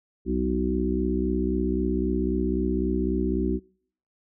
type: harmonic tone with a mistuned harmonic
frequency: 63.8 Hz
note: C2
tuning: 43 cents flat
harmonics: 1 / 3 / 4 / 5 / 6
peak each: -29 / -29 / -29 / -29 / -29 dBFS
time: 0.25-3.6 s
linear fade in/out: 50 ms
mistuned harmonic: 6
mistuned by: -34 cents
effects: noise-tail reverb RT60 0.6 s tail -25 dB re dry